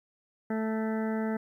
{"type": "harmonic tone", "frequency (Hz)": 220, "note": "A3", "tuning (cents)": 0, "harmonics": [1, 2, 3, 4, 6, 7, 8, 9], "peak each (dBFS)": [-29, -35, -39, -41, -45, -46, -47, -48], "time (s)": [0.5, 1.37], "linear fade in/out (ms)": 5, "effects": ["11-bit"]}